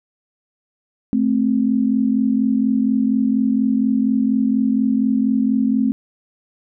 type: tone pair together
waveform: sine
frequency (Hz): 218.2 / 262.4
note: A3 / C4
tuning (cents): -14 / +5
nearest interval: minor third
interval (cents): 319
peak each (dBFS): -17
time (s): 1.13-5.92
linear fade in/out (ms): 0
effects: none